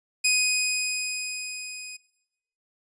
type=tone with level ramp; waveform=15% pulse; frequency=2500 Hz; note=D#7; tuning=8 cents sharp; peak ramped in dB=-12 to -31 dBFS; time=0.24-1.97 s; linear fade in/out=10 ms; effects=noise-tail reverb RT60 0.8 s tail -17 dB re dry + resampled to 22050 Hz